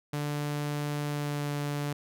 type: tone with pitch glide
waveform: sawtooth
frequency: 146.83 to 145.23 Hz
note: D3 to D3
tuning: 0 to -19 cents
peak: -26 dBFS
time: 0.13-1.93 s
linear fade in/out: 5 ms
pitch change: -19 cents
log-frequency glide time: 1.03-1.52 s
effects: none